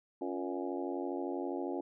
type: harmonic tone with a mistuned harmonic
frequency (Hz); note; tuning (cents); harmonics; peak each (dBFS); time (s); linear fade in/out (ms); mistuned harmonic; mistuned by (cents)
92.5; F#2; 0; 3 / 4 / 5 / 6 / 7 / 8 / 9; -39 / -38 / -44 / -45 / -46 / -47 / -46; 0.21-1.81; 5; 4; -85
effects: none